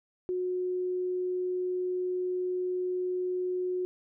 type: tone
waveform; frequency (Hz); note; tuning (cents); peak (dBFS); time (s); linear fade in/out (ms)
sine; 364.3; F#4; -27; -28; 0.29-3.85; 0
effects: none